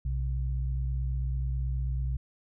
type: tone pair together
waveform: sine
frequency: 61.58 / 130.81 Hz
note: B1 / C3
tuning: -4 / 0 cents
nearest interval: octave + minor second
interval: 1304 cents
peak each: -28 / -34 dBFS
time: 0.05-2.17 s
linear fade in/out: 5 ms
effects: none